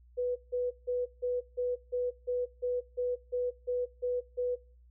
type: tone bursts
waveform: sine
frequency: 493.9 Hz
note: B4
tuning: in tune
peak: -28 dBFS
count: 13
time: 0.17-4.56 s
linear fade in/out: 20 ms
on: 190 ms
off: 160 ms
effects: noise-tail reverb RT60 0.4 s tail -22 dB re dry + added 60 Hz sine -56 dBFS peak until 4.9 s